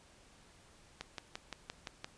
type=click train; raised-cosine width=0.2 ms; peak=-23 dBFS; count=7; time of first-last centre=1.01-2.044 s; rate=5.8 Hz; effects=pink hiss -62 dBFS RMS until 2.17 s + resampled to 22050 Hz